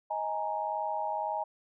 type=chord; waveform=sine; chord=D# suspended fourth; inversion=none; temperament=equal with one note detuned; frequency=628.4 / 830.6 / 932.3 Hz; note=D#5 / G#5 / A#5; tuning=+17 / 0 / 0 cents; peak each=-36 / -33 / -35 dBFS; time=0.1-1.44 s; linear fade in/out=10 ms; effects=none